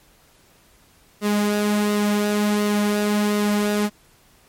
sawtooth tone with flanger, 207.7 Hz, G#3, in tune, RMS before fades -20 dBFS, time 1.21-3.9 s, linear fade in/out 50 ms, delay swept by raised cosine 1.2 to 3.9 ms, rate 1.4 Hz, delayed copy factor -0.5, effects pink hiss -55 dBFS RMS until 4.48 s + MP3 64 kbps

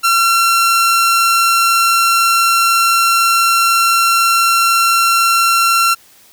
sawtooth tone, 1361 Hz, F6, 45 cents flat, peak -6 dBFS, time 0.03-5.95 s, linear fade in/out 20 ms, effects white hiss -46 dBFS RMS until 6.32 s

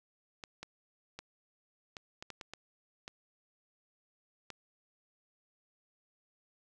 clicks, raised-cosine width 0.2 ms, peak -26 dBFS, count 10, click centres 0.438 / 0.63 / 1.19 / 1.968 / 2.225 / 2.303 / 2.412 / 2.536 / 3.079 / 4.503 s, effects none

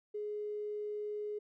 triangle tone with tanh clipping, 418.7 Hz, G#4, 14 cents sharp, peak -36 dBFS, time 0.14-1.39 s, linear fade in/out 10 ms, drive 3 dB, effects none

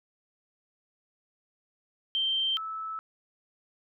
sine tone pair in turn, 3136 / 1307.2 Hz, G7 / E6, 0 / -15 cents, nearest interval octave + minor third, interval 1515 cents, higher first, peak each -25 / -33 dBFS, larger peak first, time 2.15-2.57 / 2.57-2.99 s, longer neither, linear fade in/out 0 ms, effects none

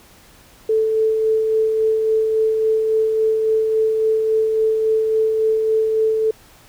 sine tone with tremolo, 439.6 Hz, A4, 2 cents flat, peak -13 dBFS, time 0.69-6.31 s, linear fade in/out 5 ms, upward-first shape sine, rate 3.6 Hz, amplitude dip 30%, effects pink hiss -48 dBFS RMS until 6.68 s

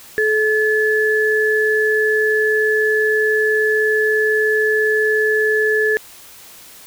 sine tone pair together, 430.8 / 1723 Hz, A4 / A6, -37 / -37 cents, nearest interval 2 octaves, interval 2400 cents, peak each -16 dBFS, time 0.18-5.97 s, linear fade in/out 0 ms, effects white hiss -41 dBFS RMS until 6.86 s

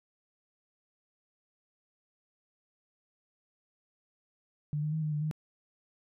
sine tone with pitch steps, 148.7 / 152.1 / 157.8 / 152.9 / 149.1 / 154.4 Hz, D3 / D#3 / D#3 / D#3 / D3 / D#3, +22 / -39 / +25 / -30 / +27 / -13 cents, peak -29 dBFS, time 4.73-5.312 s, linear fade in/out 0 ms, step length 97 ms, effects none

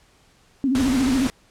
sine tone with vibrato, 261.6 Hz, C4, in tune, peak -17 dBFS, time 0.64-1.27 s, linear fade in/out 0 ms, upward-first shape sine, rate 14 Hz, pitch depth 110 cents each way
pink noise, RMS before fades -28 dBFS, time 0.75-1.3 s, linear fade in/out 0 ms
effects pink hiss -57 dBFS RMS until 1.5 s + low-pass 9000 Hz 12 dB/octave

